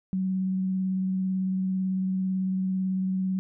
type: tone with vibrato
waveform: sine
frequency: 188.1 Hz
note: F#3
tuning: 29 cents sharp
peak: -24 dBFS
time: 0.13-3.39 s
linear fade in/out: 0 ms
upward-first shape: sine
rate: 18 Hz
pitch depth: 14 cents each way
effects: none